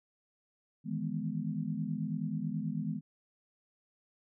sine chord, E major seventh, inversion third, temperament equal, 155.56 / 164.81 / 207.7 / 246.9 Hz, D#3 / E3 / G#3 / B3, 0 / 0 / 0 / 0 cents, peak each -38 / -38 / -37 / -39 dBFS, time 0.84-3.01 s, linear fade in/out 50 ms, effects none

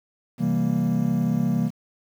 triangle chord, C dominant seventh, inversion none, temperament equal, 130.81 / 164.81 / 196 / 233.1 Hz, C3 / E3 / G3 / Bb3, 0 / 0 / 0 / 0 cents, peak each -26 / -23 / -24 / -22 dBFS, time 0.38-1.71 s, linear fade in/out 50 ms, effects 8-bit

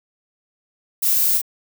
violet noise with echo, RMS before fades -19 dBFS, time 1.02-1.38 s, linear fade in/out 10 ms, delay 37 ms, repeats 1, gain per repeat -3 dB, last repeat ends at 1.417 s, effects none

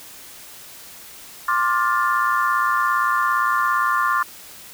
sine chord, D minor seventh, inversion third, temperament just, 1057.2 / 1174.7 / 1409.6 / 1762 Hz, C6 / D6 / F6 / A6, +18 / 0 / +16 / +2 cents, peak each -21 / -21 / -23 / -26 dBFS, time 1.48-4.23 s, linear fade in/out 5 ms, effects white hiss -41 dBFS RMS until 4.73 s

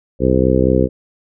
harmonic tone, 64.5 Hz, C2, 24 cents flat, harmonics 1 / 2 / 3 / 4 / 5 / 6 / 7 / 8, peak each -19 / -19 / -19 / -19 / -19 / -19 / -19 / -19 dBFS, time 0.19-0.89 s, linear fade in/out 50 ms, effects none

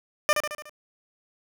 15% pulse tone with echo, 600 Hz, D5, 37 cents sharp, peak -11 dBFS, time 0.29-0.33 s, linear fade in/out 0 ms, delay 73 ms, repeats 5, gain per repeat -5 dB, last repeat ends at 0.695 s, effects none

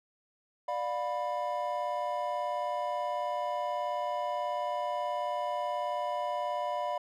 triangle chord, B diminished, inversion first, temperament just, 592.7 / 711.2 / 987.8 Hz, D5 / F5 / B5, +16 / +31 / 0 cents, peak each -33 dBFS, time 0.68-6.98 s, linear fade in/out 5 ms, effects none

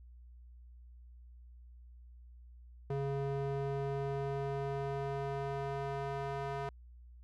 square tone with band-pass filter sweep, 138.59 Hz, C#3, in tune, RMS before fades -37 dBFS, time 2.9-6.69 s, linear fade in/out 2 ms, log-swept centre 380 to 810 Hz, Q 0.97, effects added 60 Hz sine -52 dBFS peak until 7.23 s

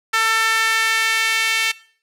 sawtooth tone with high-pass filter sweep, 446.7 Hz, A4, 26 cents sharp, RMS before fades -18 dBFS, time 0.13-1.72 s, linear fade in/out 10 ms, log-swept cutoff 1500 to 2300 Hz, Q 2.4, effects noise-tail reverb RT60 0.5 s tail -20 dB re dry + low-pass 12000 Hz 12 dB/octave

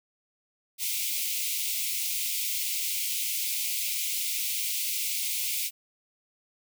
white high-pass noise, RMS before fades -30 dBFS, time 0.78-5.71 s, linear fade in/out 50 ms, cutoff 2100 Hz, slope 96 dB/octave, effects none

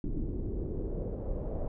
brown noise with low-pass filter sweep, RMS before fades -34 dBFS, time 0.04-1.68 s, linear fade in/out 2 ms, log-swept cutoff 300 to 620 Hz, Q 3.1, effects none

